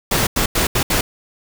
pink noise bursts at uneven times, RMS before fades -17 dBFS, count 5, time 0.11-0.27 / 0.36-0.46 / 0.55-0.67 / 0.75-0.83 / 0.9-1.01 s, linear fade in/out 5 ms, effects none

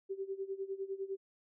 sine tone with tremolo, 388.4 Hz, G4, 16 cents flat, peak -34 dBFS, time 0.09-1.17 s, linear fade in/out 20 ms, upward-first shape sine, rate 9.9 Hz, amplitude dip 85%, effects none

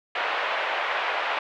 pink band-pass noise, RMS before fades -27 dBFS, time 0.15-1.39 s, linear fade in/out 5 ms, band 590 to 2900 Hz, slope 24 dB/octave, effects none

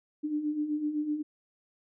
sine beating tone pair, 293.7 / 301.6 Hz, D4 / D4, 0 / +46 cents, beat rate 7.9 Hz, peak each -36 / -29 dBFS, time 0.23-1.23 s, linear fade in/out 20 ms, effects none

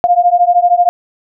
sine beating tone pair, 698.5 / 711.5 Hz, F5 / F5, 0 / +32 cents, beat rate 13 Hz, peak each -10 dBFS, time 0.04-0.89 s, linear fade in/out 0 ms, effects none

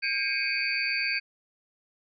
sine tone cluster, 1608 / 2172 / 2300 / 2501 / 4564 Hz, G6 / C#7 / D7 / D#7 / C#8, +44 / -36 / -37 / +8 / +50 cents, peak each -32 / -35 / -33 / -30 / -32 dBFS, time 0.02-1.2 s, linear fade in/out 20 ms, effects none

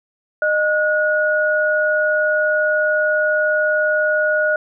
sine tone pair together, 613 / 1452.9 Hz, D#5 / F#6, -26 / -32 cents, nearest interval octave + minor third, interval 1494 cents, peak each -17 dBFS, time 0.42-4.56 s, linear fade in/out 2 ms, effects none

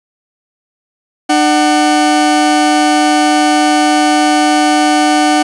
40% pulse tone pair together, 300 / 748.3 Hz, D4 / F#5, +37 / +19 cents, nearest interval octave + major third, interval 1582 cents, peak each -10 dBFS, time 1.29-5.43 s, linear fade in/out 10 ms, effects resampled to 24000 Hz + 7-bit

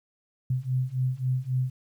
sine beating tone pair, 126.5 / 130.2 Hz, B2 / C3, +42 / -8 cents, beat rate 3.7 Hz, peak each -28 / -27 dBFS, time 0.5-1.7 s, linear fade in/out 5 ms, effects 10-bit

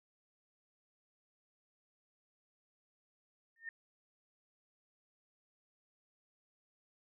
sine tone with exponential growth, 1824 Hz, A#6, 38 cents flat, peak -37 dBFS, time 3.56-3.69 s, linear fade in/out 2 ms, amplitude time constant 28 ms, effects none

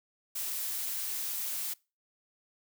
blue noise, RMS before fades -35 dBFS, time 0.35-1.74 s, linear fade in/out 10 ms, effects noise-tail reverb RT60 0.3 s tail -24 dB re dry

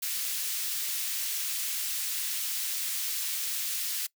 white high-pass noise, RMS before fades -32 dBFS, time 0.02-4.07 s, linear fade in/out 10 ms, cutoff 2300 Hz, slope 12 dB/octave, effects noise-tail reverb RT60 0.1 s tail -22 dB re dry

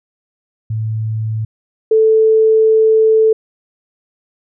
sine tone pair in turn, 110 / 440 Hz, A2 / A4, 0 / 0 cents, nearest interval 2 octaves, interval 2400 cents, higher second, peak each -16 / -7 dBFS, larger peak second, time 0.7-1.45 / 1.91-3.33 s, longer second, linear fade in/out 5 ms, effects none

